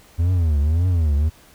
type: tone with vibrato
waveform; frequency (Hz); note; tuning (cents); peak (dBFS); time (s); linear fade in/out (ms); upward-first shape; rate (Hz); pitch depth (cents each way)
triangle; 81; E2; -30; -13; 0.18-1.3; 20; triangle; 1.8; 250
effects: pink hiss -50 dBFS RMS until 1.54 s